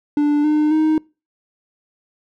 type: tone with pitch steps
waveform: triangle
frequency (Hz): 293.7 / 302.8 / 312.2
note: D4 / D#4 / D#4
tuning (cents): 0 / -47 / +6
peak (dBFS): -11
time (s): 0.17-0.98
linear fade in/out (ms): 2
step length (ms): 270
effects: noise-tail reverb RT60 0.3 s tail -25 dB re dry